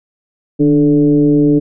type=tone with frequency modulation; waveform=sine; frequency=293.7 Hz; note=D4; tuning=in tune; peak=-7 dBFS; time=0.59-1.6 s; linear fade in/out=20 ms; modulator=142 Hz; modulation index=0.85; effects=none